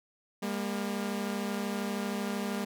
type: tone pair together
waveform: sawtooth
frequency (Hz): 201.4 / 234.3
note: G3 / A#3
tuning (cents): +47 / +9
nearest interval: minor third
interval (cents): 262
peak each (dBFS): -29 / -32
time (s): 0.42-2.65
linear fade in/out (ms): 10
effects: none